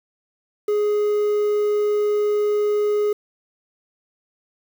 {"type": "tone with quantisation", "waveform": "triangle", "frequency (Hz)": 417.2, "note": "G#4", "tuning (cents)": 8, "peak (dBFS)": -15, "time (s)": [0.68, 3.13], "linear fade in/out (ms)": 5, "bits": 7, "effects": []}